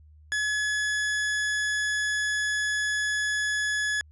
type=tone; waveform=40% pulse; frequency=1700 Hz; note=G#6; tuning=40 cents sharp; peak=-24 dBFS; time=0.32-4.01 s; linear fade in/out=0 ms; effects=added 76 Hz sine -50 dBFS peak until 4.11 s + resampled to 24000 Hz